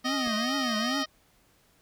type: tone with vibrato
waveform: square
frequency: 245.4 Hz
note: B3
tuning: 11 cents flat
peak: -30 dBFS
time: 0.04-1.04 s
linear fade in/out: 20 ms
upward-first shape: triangle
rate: 2.4 Hz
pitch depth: 260 cents each way
type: harmonic tone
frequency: 622.3 Hz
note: D#5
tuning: in tune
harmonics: 1 / 2 / 3 / 4 / 5 / 6 / 7 / 8 / 9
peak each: -37 / -34 / -35 / -46 / -36 / -42 / -40 / -39 / -39 dBFS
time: 0.04-1.06 s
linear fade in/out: 20 ms
type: clicks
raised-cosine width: 2 ms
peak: -34 / -29 dBFS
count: 2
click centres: 0.264 / 0.275 s
effects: pink hiss -64 dBFS RMS until 1.81 s